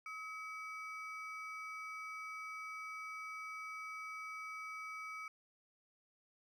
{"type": "ring-modulated tone", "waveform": "triangle", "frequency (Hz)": 1780, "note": "A6", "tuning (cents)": 20, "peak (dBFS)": -39, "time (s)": [0.06, 5.28], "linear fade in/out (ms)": 2, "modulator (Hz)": 500, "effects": []}